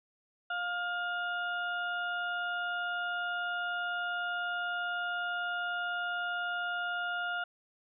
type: harmonic tone with a mistuned harmonic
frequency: 706 Hz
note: F5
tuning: 19 cents sharp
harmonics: 1 / 2 / 4 / 5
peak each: -38 / -33 / -44 / -49 dBFS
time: 0.5-7.44 s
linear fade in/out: 5 ms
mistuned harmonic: 4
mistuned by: +24 cents
effects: none